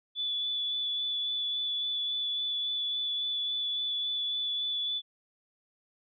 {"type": "tone with vibrato", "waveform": "sine", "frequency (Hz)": 3457, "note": "A7", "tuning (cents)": -31, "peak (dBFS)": -29, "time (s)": [0.15, 5.02], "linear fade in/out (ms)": 50, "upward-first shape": "sine", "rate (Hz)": 3.6, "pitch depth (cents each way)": 12, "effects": []}